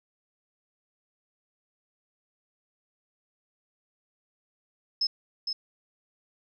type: tone with echo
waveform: sine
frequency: 5190 Hz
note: E8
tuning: 28 cents flat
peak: -23 dBFS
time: 5.01-5.07 s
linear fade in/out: 5 ms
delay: 460 ms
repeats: 1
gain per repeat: -5 dB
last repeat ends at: 5.53 s
effects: none